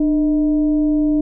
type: tone with frequency modulation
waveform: sine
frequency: 299.9 Hz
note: D4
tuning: 36 cents sharp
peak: -13 dBFS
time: 0-1.21 s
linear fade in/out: 5 ms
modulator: 330 Hz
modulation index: 0.35
effects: none